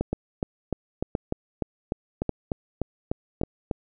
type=two click trains; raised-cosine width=2 ms; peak=-12 / -11 dBFS; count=13 / 4; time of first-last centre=0.13-3.712 / 0.01-3.435 s; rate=3.35 / 0.876 Hz; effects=none